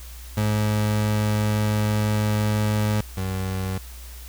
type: tone pair in turn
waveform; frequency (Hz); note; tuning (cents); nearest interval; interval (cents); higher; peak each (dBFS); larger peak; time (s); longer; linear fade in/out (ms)
30% pulse; 106 / 94.44; G#2 / F#2; +36 / +36; major second; 200; first; -17 / -22; first; 0.37-3.01 / 3.17-3.78; first; 5
effects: added 60 Hz sine -37 dBFS peak until 4.28 s + white hiss -45 dBFS RMS until 4.28 s